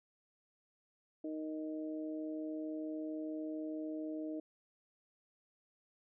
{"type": "harmonic tone", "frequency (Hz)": 155.56, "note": "D#3", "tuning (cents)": 0, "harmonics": [2, 3, 4], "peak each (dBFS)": [-39, -49, -47], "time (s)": [1.24, 4.4], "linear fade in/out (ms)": 5, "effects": []}